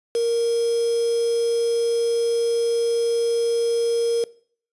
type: tone with quantisation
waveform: sine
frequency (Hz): 466.2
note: A#4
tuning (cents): 0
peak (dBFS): -18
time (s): 0.15-4.24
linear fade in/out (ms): 2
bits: 5
effects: noise-tail reverb RT60 0.5 s tail -21 dB re dry + resampled to 24000 Hz